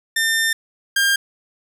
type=tone pair in turn; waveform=sawtooth; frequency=1800 / 1603.6 Hz; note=A6 / G6; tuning=+39 / +39 cents; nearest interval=major second; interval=200 cents; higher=first; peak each=-13 / -11 dBFS; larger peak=second; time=0.16-0.53 / 0.96-1.16 s; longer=first; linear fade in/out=5 ms; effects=none